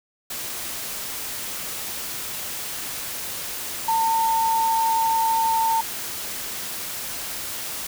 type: tone in noise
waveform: sine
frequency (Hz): 903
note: A5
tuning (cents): +45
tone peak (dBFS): -18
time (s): 3.88-5.81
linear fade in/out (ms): 5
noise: white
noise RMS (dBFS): -31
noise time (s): 0.3-7.87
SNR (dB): +10
effects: none